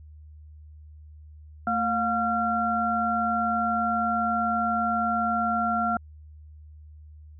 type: tone cluster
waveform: sine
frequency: 224 / 711 / 1370 Hz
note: A3 / F5 / F6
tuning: +31 / +31 / -34 cents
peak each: -29 / -26 / -26 dBFS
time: 1.67-5.97 s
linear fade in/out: 2 ms
effects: added 76 Hz sine -44 dBFS peak until 7.39 s